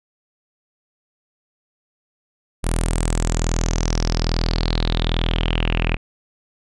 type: tone with low-pass filter sweep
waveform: sawtooth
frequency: 41.2 Hz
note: E1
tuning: in tune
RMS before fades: -20 dBFS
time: 2.63-5.97 s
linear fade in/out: 20 ms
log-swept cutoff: 9800 to 2500 Hz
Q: 6.8
effects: none